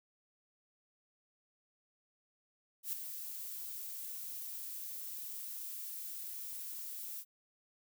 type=noise with ADSR envelope; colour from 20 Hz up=violet; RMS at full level=-36 dBFS; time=2.83-7.25 s; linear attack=99 ms; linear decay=4 ms; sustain=-8 dB; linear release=56 ms; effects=none

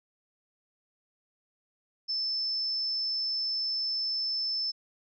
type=tone; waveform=sine; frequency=5274 Hz; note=E8; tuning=in tune; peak=-28 dBFS; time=2.08-4.72 s; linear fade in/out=20 ms; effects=none

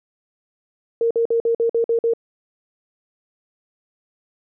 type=tone bursts; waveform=sine; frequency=462.4 Hz; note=A#4; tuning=14 cents flat; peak=-15 dBFS; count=8; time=1.01-2.136 s; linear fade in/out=2 ms; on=97 ms; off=50 ms; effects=none

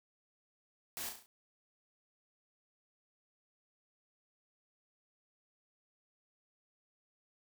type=noise with echo; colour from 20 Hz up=white; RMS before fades=-42 dBFS; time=0.97-1.09 s; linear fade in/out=0 ms; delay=34 ms; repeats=5; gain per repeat=-5 dB; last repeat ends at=1.26 s; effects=none

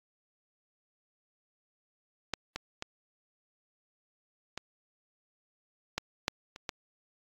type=clicks; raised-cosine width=0.2 ms; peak=-13 / -17 / -19 / -19 / -13 / -10 / -27 / -16 dBFS; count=8; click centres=2.337 / 2.56 / 2.824 / 4.576 / 5.98 / 6.281 / 6.561 / 6.692 s; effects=AAC 48 kbps

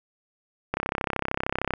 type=click train; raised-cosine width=0.5 ms; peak=-10 dBFS; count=34; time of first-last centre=0.74-1.737 s; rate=33.1 Hz; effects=none

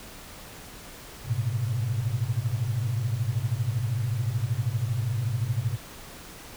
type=tone cluster; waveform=sine; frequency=103.8 / 116 / 129.1 Hz; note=G#2 / A#2 / C3; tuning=0 / -8 / -23 cents; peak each=-29 dBFS; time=1.24-5.78 s; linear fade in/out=50 ms; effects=pink hiss -44 dBFS RMS until 6.56 s

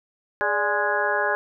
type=harmonic tone with a mistuned harmonic; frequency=207.7 Hz; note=G#3; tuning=in tune; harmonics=2 / 3 / 4 / 5 / 6 / 7 / 8; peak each=-29 / -27 / -28 / -29 / -36 / -28 / -25 dBFS; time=0.41-1.35 s; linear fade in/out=0 ms; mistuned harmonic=3; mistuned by=-100 cents; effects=none

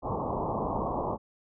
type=low-pass noise; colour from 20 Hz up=white; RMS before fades=-31 dBFS; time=0.02-1.18 s; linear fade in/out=50 ms; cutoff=1100 Hz; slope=96 dB/octave; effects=none

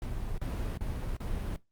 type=noise bursts; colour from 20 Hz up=brown; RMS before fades=-34 dBFS; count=4; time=0.02-1.562 s; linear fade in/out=2 ms; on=360 ms; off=34 ms; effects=noise-tail reverb RT60 0.2 s tail -19 dB re dry + Opus 48 kbps

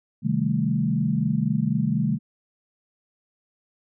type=chord; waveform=sine; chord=A half-diminished seventh; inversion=first; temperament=equal; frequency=130.81 / 155.56 / 196 / 220 Hz; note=C3 / Eb3 / G3 / A3; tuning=0 / 0 / 0 / 0 cents; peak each=-27 / -25 / -26 / -25 dBFS; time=0.22-2.19 s; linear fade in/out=50 ms; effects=none

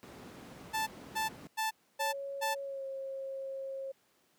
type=noise; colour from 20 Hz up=brown; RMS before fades=-41 dBFS; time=0.03-1.47 s; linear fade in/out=0 ms
type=tone bursts; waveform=sawtooth; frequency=880 Hz; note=A5; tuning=in tune; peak=-27 dBFS; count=5; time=0.73-2.55 s; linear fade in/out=20 ms; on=140 ms; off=280 ms
type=tone with pitch glide; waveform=sine; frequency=554.4 to 539.2 Hz; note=C#5 to C#5; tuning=0 to -48 cents; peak=-37 dBFS; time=1.99-3.92 s; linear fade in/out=10 ms; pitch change=-48 cents; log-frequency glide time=2.63-2.85 s
effects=pink hiss -70 dBFS RMS until 4.38 s + high-pass 200 Hz 12 dB/octave

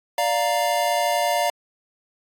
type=chord; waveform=square; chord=Bb major; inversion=first; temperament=equal; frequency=587.3 / 698.5 / 932.3 Hz; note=D5 / F5 / Bb5; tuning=0 / 0 / 0 cents; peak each=-25 / -23 / -26 dBFS; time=0.18-1.5 s; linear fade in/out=2 ms; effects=AAC 64 kbps

